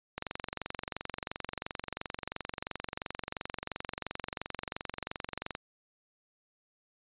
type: click train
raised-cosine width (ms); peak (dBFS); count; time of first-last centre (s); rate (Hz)
0.3; -19; 124; 0.18-5.551; 22.9
effects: resampled to 8000 Hz